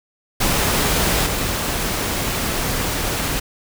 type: noise with level steps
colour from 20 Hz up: pink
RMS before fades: -18 / -22 dBFS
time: 0.4-3.4 s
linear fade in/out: 10 ms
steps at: 1.26 s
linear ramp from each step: 5 ms
effects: none